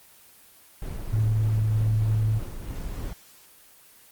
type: noise with tremolo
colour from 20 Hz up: brown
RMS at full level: -32 dBFS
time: 0.82-3.13 s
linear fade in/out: 2 ms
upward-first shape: sine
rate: 3.3 Hz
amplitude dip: 25%
type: tone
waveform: sine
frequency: 108.6 Hz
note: A2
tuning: 22 cents flat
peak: -20 dBFS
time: 1.12-2.4 s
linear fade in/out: 20 ms
effects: white hiss -53 dBFS RMS until 4.11 s + Opus 24 kbps